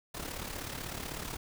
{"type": "noise with amplitude modulation", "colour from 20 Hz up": "pink", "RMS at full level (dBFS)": -37, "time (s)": [0.14, 1.37], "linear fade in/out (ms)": 10, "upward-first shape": "sine", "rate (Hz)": 36.1, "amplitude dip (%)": 65, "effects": []}